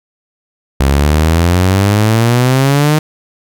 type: exponential sweep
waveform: sawtooth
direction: up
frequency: 66.6 to 155.56 Hz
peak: -4 dBFS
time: 0.8-2.99 s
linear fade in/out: 5 ms
effects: none